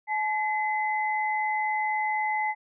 sine tone pair together, 856 / 2036 Hz, A5 / C7, -48 / -48 cents, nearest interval octave + minor third, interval 1500 cents, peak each -26 / -29 dBFS, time 0.07-2.55 s, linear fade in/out 50 ms, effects none

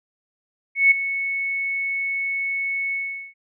sine tone with ADSR envelope, 2208 Hz, C#7, 7 cents flat, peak -9 dBFS, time 0.75-3.34 s, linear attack 160 ms, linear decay 14 ms, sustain -13 dB, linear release 410 ms, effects none

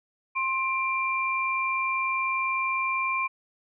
sine tone pair together, 1055 / 2368 Hz, C6 / D7, +14 / +14 cents, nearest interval octave + major second, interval 1400 cents, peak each -27 dBFS, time 0.35-3.28 s, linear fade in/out 20 ms, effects none

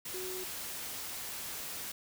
sine tone in noise, 370 Hz, F#4, in tune, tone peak -40 dBFS, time 0.14-0.44 s, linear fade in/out 5 ms, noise white, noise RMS -41 dBFS, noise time 0.05-1.92 s, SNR -2 dB, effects none

